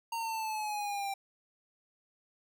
square exponential sweep, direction down, 926 to 784 Hz, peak -34 dBFS, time 0.12-1.14 s, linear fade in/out 5 ms, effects none

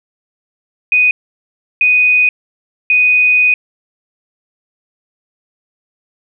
sine tone bursts at uneven times, 2489 Hz, D#7, in tune, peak -7 dBFS, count 3, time 0.92-1.11 / 1.81-2.29 / 2.9-3.54 s, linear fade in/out 2 ms, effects none

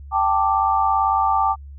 sine chord, G suspended second, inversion none, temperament just, 784 / 882 / 1176 Hz, G5 / A5 / D6, 0 / +4 / +2 cents, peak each -20 dBFS, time 0.11-1.56 s, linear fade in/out 50 ms, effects added 70 Hz sine -35 dBFS peak until 1.78 s

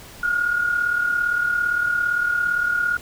sine tone pair together, 1396.9 / 1434.5 Hz, F6 / F6, 0 / +46 cents, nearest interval unison, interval 46 cents, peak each -26 / -19 dBFS, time 0.23-2.97 s, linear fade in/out 5 ms, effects pink hiss -42 dBFS RMS until 3.01 s

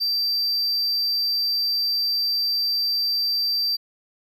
triangle tone, 4685 Hz, D8, 5 cents flat, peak -19 dBFS, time 0-3.77 s, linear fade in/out 20 ms, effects none

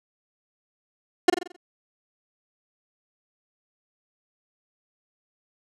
30% pulse tone with echo, 357.1 Hz, F4, 39 cents sharp, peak -9 dBFS, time 1.28-1.3 s, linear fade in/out 5 ms, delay 44 ms, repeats 6, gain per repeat -6 dB, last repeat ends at 1.564 s, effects low-pass 8000 Hz 12 dB/octave

